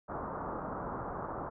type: low-pass noise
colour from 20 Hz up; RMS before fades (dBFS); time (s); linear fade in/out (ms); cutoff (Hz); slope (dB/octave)
white; -39; 0.08-1.5; 20; 1300; 48
effects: none